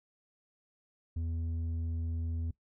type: tone with low-pass filter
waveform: square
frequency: 82.3 Hz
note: E2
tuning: 2 cents flat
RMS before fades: -35 dBFS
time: 1.16-2.51 s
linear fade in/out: 5 ms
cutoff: 170 Hz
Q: 1.7
effects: noise-tail reverb RT60 0.1 s tail -20 dB re dry